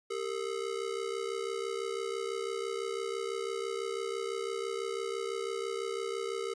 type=ring-modulated tone; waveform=square; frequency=426.7 Hz; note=G#4; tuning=47 cents sharp; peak=-31 dBFS; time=0.1-6.54 s; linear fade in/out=10 ms; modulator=33 Hz; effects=resampled to 22050 Hz + 11-bit